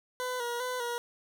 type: tone with vibrato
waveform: 20% pulse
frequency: 489.9 Hz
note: B4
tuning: 14 cents flat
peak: -27 dBFS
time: 0.2-0.98 s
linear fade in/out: 0 ms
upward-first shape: square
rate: 2.5 Hz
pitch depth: 45 cents each way
effects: none